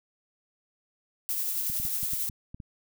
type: noise with tremolo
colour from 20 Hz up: violet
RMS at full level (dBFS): -29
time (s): 1.29-2.29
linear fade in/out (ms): 0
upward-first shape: sine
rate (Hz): 11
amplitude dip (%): 30
type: clicks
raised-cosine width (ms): 5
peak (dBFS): -28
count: 8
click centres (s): 1.699 / 1.8 / 1.851 / 2.032 / 2.134 / 2.297 / 2.545 / 2.602
effects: none